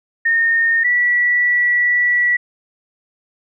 sine tone pair in turn, 1835 / 1950.3 Hz, A#6 / B6, -28 / -22 cents, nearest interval minor second, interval 106 cents, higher second, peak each -12 dBFS, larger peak neither, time 0.25-0.84 / 0.84-2.37 s, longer second, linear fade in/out 10 ms, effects none

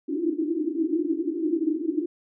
white band-pass noise, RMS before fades -26 dBFS, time 0.08-2.06 s, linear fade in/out 10 ms, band 300 to 340 Hz, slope 96 dB/octave, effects none

